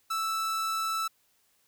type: tone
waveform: 45% pulse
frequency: 1318.5 Hz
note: E6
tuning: in tune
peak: -28 dBFS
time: 0.1-1.08 s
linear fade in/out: 10 ms
effects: white hiss -69 dBFS RMS until 1.67 s